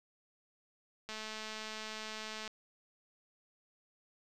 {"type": "click train", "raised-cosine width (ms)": 0.2, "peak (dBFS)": -26, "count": 302, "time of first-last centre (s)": [1.09, 2.477], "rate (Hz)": 217, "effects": []}